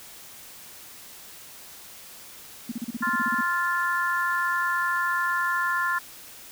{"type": "tone bursts", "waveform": "sine", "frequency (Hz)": 234.9, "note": "A#3", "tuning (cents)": 13, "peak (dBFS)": -27, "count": 12, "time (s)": [2.69, 3.411], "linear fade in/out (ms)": 5, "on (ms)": 28, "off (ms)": 35}
{"type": "chord", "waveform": "sine", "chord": "F major", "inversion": "second", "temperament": "just", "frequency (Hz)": [1047.7, 1396.9, 1746.1], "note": ["C6", "F6", "A6"], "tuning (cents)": [2, 0, -14], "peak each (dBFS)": -27, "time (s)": [3.02, 5.99], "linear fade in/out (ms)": 10}
{"effects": ["white hiss -45 dBFS RMS until 6.51 s"]}